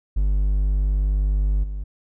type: tone with level steps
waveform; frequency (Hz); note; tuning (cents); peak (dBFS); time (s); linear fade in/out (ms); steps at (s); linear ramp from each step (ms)
triangle; 49.73; G1; +26; -15 / -24; 0.16-1.84; 10; 1.63; 10
effects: none